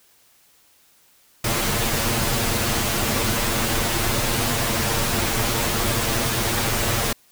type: noise with comb filter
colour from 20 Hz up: pink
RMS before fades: -22 dBFS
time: 1.44-7.13 s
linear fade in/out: 5 ms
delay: 8.7 ms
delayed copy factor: +0.85
effects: white hiss -57 dBFS RMS until 7.31 s